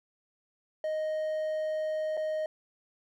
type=tone with dropouts; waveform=triangle; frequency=622.3 Hz; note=D#5; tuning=in tune; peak=-27 dBFS; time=0.84-2.46 s; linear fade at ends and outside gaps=2 ms; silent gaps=2.17-2.174 s; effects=none